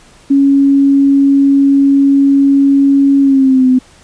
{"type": "tone with pitch glide", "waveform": "sine", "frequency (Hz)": [277.2, 255.7], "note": ["C#4", "C4"], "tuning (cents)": [0, -40], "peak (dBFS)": -5, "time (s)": [0.3, 3.79], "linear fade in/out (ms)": 10, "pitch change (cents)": -140, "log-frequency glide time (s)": [3.21, 3.68], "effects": ["pink hiss -43 dBFS RMS until 4.03 s", "resampled to 22050 Hz"]}